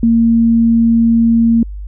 sine tone, 230 Hz, A#3, 23 cents flat, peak -7 dBFS, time 0.03-1.63 s, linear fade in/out 2 ms, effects added 50 Hz sine -23 dBFS peak until 1.87 s

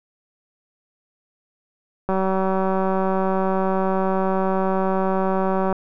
click train, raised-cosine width 1 ms, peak -9 dBFS, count 692, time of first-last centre 2.09-5.727 s, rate 190 Hz, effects none

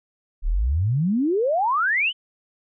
sine exponential sweep, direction up, 32.22 to 3136 Hz, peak -18 dBFS, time 0.42-2.13 s, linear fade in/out 50 ms, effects none

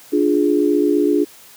sine chord, D diminished, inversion none, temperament equal with one note detuned, 293.7 / 349.2 / 417.5 Hz, D4 / F4 / Ab4, 0 / 0 / +9 cents, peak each -16 / -18 / -18 dBFS, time 0.12-1.25 s, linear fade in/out 20 ms, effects white hiss -44 dBFS RMS until 1.56 s + high-pass 100 Hz 12 dB/octave

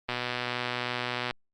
click train, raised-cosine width 0.3 ms, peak -14 dBFS, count 151, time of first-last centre 0.09-1.31 s, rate 123 Hz, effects Opus 32 kbps

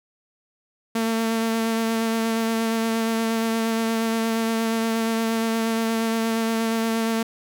sawtooth tone with vibrato, 225.8 Hz, A3, 45 cents sharp, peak -17 dBFS, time 0.95-7.23 s, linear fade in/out 5 ms, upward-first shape sine, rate 8.5 Hz, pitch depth 15 cents each way, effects none

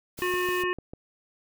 white noise, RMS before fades -41 dBFS, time 0.17-0.64 s, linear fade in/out 20 ms
click train, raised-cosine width 2 ms, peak -26 dBFS, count 6, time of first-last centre 0.19-0.935 s, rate 6.71 Hz
harmonic tone, 361.2 Hz, F#4, 42 cents flat, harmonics 1 / 3 / 5 / 7 / 8, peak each -27 / -31 / -31 / -35 / -39 dBFS, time 0.22-0.73 s, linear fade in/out 0 ms
effects none

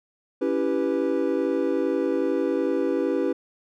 triangle chord, C# half-diminished seventh, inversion none, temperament equal with one note detuned, 278.8 / 329.6 / 392 / 493.9 Hz, C#4 / E4 / G4 / B4, +10 / 0 / 0 / 0 cents, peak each -25 dBFS, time 0.41-3.33 s, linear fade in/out 10 ms, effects none

